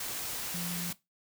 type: tone in noise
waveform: sine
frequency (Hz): 174.61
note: F3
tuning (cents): 0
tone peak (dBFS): -36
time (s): 0.54-0.91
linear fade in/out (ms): 5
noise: white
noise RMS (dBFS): -37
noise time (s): 0-0.93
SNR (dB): -2
effects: noise-tail reverb RT60 0.2 s tail -18 dB re dry